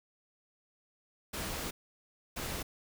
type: noise bursts at uneven times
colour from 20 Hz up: pink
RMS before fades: -38 dBFS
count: 2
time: 1.33-1.71 / 2.36-2.63 s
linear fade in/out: 10 ms
effects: none